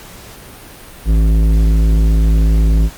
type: tone with tanh clipping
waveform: sine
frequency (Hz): 53.9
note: A1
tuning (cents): -35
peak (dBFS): -10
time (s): 1.05-2.9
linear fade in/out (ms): 50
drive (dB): 13
effects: pink hiss -36 dBFS RMS until 2.97 s + Opus 48 kbps